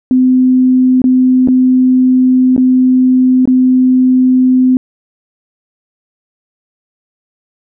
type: tone with dropouts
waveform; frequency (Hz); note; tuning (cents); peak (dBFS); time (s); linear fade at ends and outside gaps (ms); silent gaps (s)
sine; 255.7; C4; -40; -5; 0.11-4.77; 1; 1.018-1.041 / 1.475-1.485 / 2.564-2.578 / 3.455-3.475
effects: none